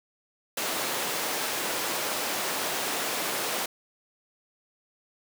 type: high-pass noise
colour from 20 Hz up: pink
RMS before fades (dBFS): -30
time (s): 0.57-3.66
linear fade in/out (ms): 5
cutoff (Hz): 380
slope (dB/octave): 12
effects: none